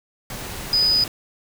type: tone in noise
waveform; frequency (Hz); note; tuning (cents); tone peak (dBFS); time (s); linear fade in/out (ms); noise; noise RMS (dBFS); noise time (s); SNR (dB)
sine; 4978; D#8; 0; -15; 0.73-1.04; 2; pink; -32; 0.3-1.08; +14
effects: none